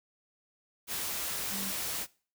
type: tone in noise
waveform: sine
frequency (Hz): 196.6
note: G3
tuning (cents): +5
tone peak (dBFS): -40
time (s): 1.49-1.73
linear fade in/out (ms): 50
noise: white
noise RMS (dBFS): -35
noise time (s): 0.87-2.07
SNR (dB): -8
effects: noise-tail reverb RT60 0.4 s tail -22 dB re dry